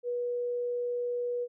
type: tone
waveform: sine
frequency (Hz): 485.7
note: B4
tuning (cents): -29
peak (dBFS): -29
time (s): 0.03-1.48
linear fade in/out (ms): 50
effects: none